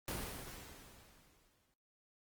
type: noise with exponential decay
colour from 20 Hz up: pink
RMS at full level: -39 dBFS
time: 0.08-1.74 s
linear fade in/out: 1 ms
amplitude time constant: 360 ms
effects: noise-tail reverb RT60 0.9 s tail -25 dB re dry + Opus 24 kbps